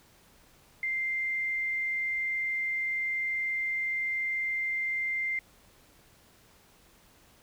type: tone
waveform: sine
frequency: 2093 Hz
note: C7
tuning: in tune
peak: -28 dBFS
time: 0.83-5.39 s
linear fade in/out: 2 ms
effects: pink hiss -60 dBFS RMS until 7.42 s